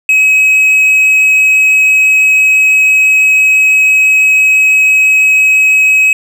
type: tone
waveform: triangle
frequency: 2551 Hz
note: D#7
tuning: 43 cents sharp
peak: -3 dBFS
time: 0.09-6.13 s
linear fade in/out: 2 ms
effects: none